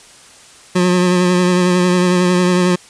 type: tone with vibrato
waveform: 25% pulse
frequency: 180 Hz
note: F#3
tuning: 47 cents flat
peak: -7 dBFS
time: 0.75-2.76 s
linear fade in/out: 10 ms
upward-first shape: sine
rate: 11 Hz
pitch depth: 26 cents each way
effects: white hiss -42 dBFS RMS until 2.89 s + resampled to 22050 Hz